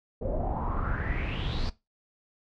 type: noise with low-pass filter sweep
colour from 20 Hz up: brown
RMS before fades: -30 dBFS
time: 0.21-1.7 s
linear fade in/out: 10 ms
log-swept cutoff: 510 to 4800 Hz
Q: 6.5
effects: noise-tail reverb RT60 0.2 s tail -17 dB re dry